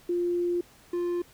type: tone pair in turn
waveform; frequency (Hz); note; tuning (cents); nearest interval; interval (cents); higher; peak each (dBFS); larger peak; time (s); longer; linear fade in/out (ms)
sine / triangle; 350 / 350; F4 / F4; +4 / +4; unison; 0; neither; -24; neither; 0.09-0.61 / 0.93-1.22; first; 5
effects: pink hiss -56 dBFS RMS until 1.33 s